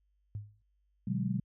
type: tone with exponential decay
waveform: sine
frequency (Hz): 103.83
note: G#2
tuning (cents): 0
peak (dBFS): -33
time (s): 0.35-0.62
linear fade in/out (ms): 0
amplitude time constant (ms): 57
type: chord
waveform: sine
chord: G# half-diminished seventh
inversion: first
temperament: just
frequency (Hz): 124.59 / 149.51 / 186.89 / 207.7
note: B2 / D3 / F#3 / G#3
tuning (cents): +16 / +31 / +18 / 0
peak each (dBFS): -35 / -39 / -33 / -36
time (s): 1.07-1.4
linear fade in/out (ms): 5
effects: added 50 Hz sine -70 dBFS peak until 1.44 s